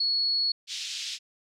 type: tone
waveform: sine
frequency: 4366 Hz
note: C#8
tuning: 27 cents flat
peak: -23 dBFS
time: 0-0.52 s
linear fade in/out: 5 ms
type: band-pass noise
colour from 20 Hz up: pink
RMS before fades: -35 dBFS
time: 0.67-1.19 s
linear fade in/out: 50 ms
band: 3000 to 6000 Hz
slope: 24 dB/octave
effects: none